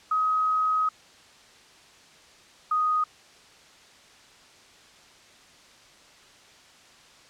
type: tone pair in turn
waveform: sine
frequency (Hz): 1265 / 1245.4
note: D#6 / D#6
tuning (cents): +28 / +1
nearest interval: unison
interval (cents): 27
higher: first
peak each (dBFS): -21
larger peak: neither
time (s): 0.11-0.89 / 2.71-3.04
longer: first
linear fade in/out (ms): 5
effects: white hiss -53 dBFS RMS until 7.29 s + low-pass 6000 Hz 12 dB/octave